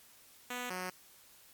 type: tone pair in turn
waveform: 5% pulse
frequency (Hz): 246.9 / 183.21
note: B3 / F#3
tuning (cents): 0 / -17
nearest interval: perfect fourth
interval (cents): 517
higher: first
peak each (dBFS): -26 / -26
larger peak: neither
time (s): 0.5-0.7 / 0.7-0.9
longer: neither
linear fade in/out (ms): 5
effects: white hiss -60 dBFS RMS until 1.53 s + MP3 96 kbps